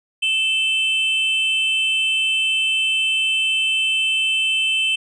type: tone pair together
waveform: triangle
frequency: 2637 / 3081 Hz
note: E7 / G7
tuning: 0 / -31 cents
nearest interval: minor third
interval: 269 cents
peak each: -18 dBFS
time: 0.22-4.96 s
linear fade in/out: 10 ms
effects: resampled to 22050 Hz